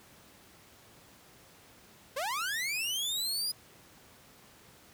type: linear sweep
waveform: sawtooth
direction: up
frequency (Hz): 493.9 to 4978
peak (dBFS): -28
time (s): 2.16-3.52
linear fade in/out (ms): 10
effects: pink hiss -57 dBFS RMS until 4.93 s + high-pass 80 Hz 12 dB/octave